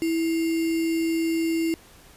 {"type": "tone with sample-and-hold", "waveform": "sine", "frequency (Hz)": 327.9, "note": "E4", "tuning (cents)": -9, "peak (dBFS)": -21, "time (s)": [0.02, 1.74], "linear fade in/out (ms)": 0, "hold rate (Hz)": 2450, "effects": ["pink hiss -51 dBFS RMS until 2.16 s", "resampled to 32000 Hz"]}